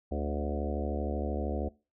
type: harmonic tone with a mistuned harmonic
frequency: 72.9 Hz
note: D2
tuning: 12 cents flat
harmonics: 1 / 3 / 4 / 5 / 6 / 7 / 8 / 9 / 10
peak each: -33 / -38 / -39 / -40 / -41 / -41 / -42 / -43 / -43 dBFS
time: 0.11-1.69 s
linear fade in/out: 10 ms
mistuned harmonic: 8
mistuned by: -24 cents
effects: noise-tail reverb RT60 0.3 s tail -22 dB re dry